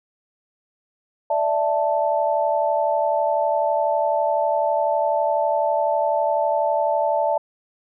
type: chord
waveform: sine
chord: D suspended second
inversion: none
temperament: equal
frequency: 587.3 / 659.3 / 880 Hz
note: D5 / E5 / A5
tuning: 0 / 0 / 0 cents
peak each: -22 dBFS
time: 1.3-7.38 s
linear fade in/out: 5 ms
effects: none